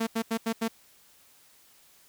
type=tone bursts; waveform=sawtooth; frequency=226.1 Hz; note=A3; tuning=47 cents sharp; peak=-22 dBFS; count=5; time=0-0.682 s; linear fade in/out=10 ms; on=70 ms; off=83 ms; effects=white hiss -59 dBFS RMS until 2.08 s